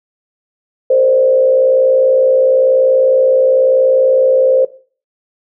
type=tone with frequency modulation; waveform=sine; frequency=523.3 Hz; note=C5; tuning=in tune; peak=-7 dBFS; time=0.9-4.65 s; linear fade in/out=5 ms; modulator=61 Hz; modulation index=0.73; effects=noise-tail reverb RT60 0.4 s tail -17 dB re dry